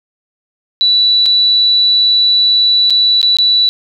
sine tone with dropouts, 3951 Hz, B7, in tune, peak -7 dBFS, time 0.81-3.69 s, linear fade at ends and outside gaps 0 ms, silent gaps 1.258-1.262 / 2.899-2.905 / 3.215-3.229 / 3.369-3.386 s, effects none

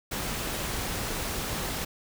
pink noise, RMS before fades -32 dBFS, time 0.11-1.85 s, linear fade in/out 10 ms, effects none

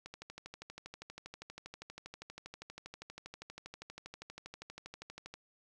click train, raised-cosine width 0.2 ms, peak -29 dBFS, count 67, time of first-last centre 0.06-5.34 s, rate 12.5 Hz, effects none

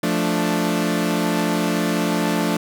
sawtooth chord, D minor, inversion first, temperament equal, 174.61 / 220 / 293.7 Hz, F3 / A3 / D4, 0 / 0 / 0 cents, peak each -19 dBFS, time 0.03-2.57 s, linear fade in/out 5 ms, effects none

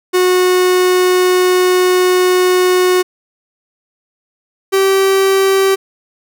45% pulse tone pair in turn, 365.3 / 387 Hz, F#4 / G4, -22 / -22 cents, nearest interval minor second, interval 100 cents, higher second, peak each -9 dBFS, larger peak neither, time 0.13-3.03 / 4.72-5.76 s, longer first, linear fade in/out 20 ms, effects none

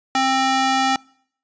square tone with high-pass filter, 264.5 Hz, C4, 19 cents sharp, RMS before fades -18 dBFS, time 0.15-0.96 s, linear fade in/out 2 ms, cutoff 590 Hz, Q 1.1, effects noise-tail reverb RT60 0.6 s tail -25 dB re dry + resampled to 16000 Hz

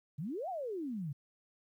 sine exponential two-way sweep, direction up then down, 133.3 to 790 to 133.3 Hz, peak -36 dBFS, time 0.18-1.13 s, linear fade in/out 10 ms, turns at 0.49 s, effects 12-bit

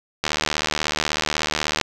click train, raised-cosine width 0.2 ms, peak -3 dBFS, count 121, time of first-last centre 0.24-1.813 s, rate 76.3 Hz, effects none

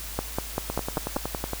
two click trains, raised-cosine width 1 ms, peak -11 / -14 dBFS, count 6 / 10, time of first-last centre 0.19-1.167 / 0.7-1.533 s, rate 5.12 / 10.8 Hz, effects added 53 Hz sine -38 dBFS peak until 1.6 s + white hiss -38 dBFS RMS until 1.6 s

